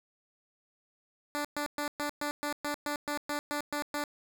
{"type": "tone bursts", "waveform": "10% pulse", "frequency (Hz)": 293, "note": "D4", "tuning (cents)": -4, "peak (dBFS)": -23, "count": 13, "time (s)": [1.35, 4.038], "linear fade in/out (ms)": 0, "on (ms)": 96, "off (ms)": 120, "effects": []}